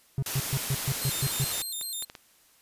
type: tone bursts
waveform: triangle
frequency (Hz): 135.8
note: C#3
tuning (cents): -35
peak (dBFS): -22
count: 8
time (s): 0.18-1.442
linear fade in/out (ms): 0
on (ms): 44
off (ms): 130
type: noise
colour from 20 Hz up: white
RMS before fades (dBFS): -32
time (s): 0.26-1.62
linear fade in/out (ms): 2
type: tone with vibrato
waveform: 5% pulse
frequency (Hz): 3898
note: B7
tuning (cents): -23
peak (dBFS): -25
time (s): 1.01-2.05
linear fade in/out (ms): 10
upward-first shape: square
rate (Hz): 4.9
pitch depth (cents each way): 120
type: clicks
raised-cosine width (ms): 0.2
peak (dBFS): -24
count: 8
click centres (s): 1.176 / 1.279 / 1.361 / 1.408 / 1.812 / 2.024 / 2.099 / 2.152
effects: white hiss -61 dBFS RMS until 2.61 s + resampled to 32000 Hz